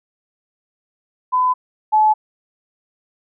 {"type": "tone pair in turn", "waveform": "sine", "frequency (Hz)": [1008, 860.1], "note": ["B5", "A5"], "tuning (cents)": [35, -40], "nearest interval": "minor third", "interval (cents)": 275, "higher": "first", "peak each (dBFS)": [-13, -10], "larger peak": "second", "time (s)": [[1.32, 1.54], [1.92, 2.14]], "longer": "neither", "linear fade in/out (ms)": 20, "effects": []}